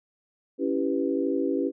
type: chord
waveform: sine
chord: C# half-diminished seventh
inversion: none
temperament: equal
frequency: 277.2 / 329.6 / 392 / 493.9 Hz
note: C#4 / E4 / G4 / B4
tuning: 0 / 0 / 0 / 0 cents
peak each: -27 / -29 / -29 / -31 dBFS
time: 0.58-1.72 s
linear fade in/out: 50 ms
effects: none